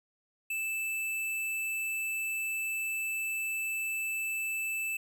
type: tone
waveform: square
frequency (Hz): 2637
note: E7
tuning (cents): 0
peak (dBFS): -32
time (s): 0.5-4.97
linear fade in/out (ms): 5
effects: none